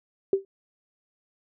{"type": "tone with exponential decay", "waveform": "sine", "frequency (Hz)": 389.8, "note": "G4", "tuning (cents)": -10, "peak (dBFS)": -14, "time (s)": [0.33, 0.45], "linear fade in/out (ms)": 2, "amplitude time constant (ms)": 25, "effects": []}